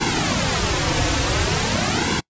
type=noise with flanger; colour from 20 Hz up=pink; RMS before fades=-20 dBFS; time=0-2.21 s; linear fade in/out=20 ms; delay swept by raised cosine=1.6 to 5 ms; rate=0.47 Hz; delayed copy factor=-1; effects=noise-tail reverb RT60 0.1 s tail -26 dB re dry + resampled to 16000 Hz